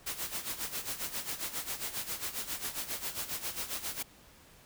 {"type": "noise with tremolo", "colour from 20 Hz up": "white", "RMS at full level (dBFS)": -35, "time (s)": [0.06, 4.03], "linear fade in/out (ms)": 10, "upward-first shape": "sine", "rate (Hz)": 7.4, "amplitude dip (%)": 75, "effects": ["pink hiss -58 dBFS RMS until 4.65 s"]}